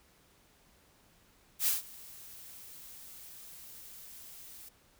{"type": "noise with ADSR envelope", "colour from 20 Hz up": "blue", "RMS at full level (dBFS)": -27, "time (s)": [1.59, 4.69], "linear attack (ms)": 78, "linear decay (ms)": 150, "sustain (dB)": -23, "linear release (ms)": 6, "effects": ["pink hiss -65 dBFS RMS until 4.99 s"]}